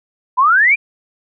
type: exponential sweep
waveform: sine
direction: up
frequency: 967 to 2456 Hz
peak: -8 dBFS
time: 0.37-0.76 s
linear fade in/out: 20 ms
effects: none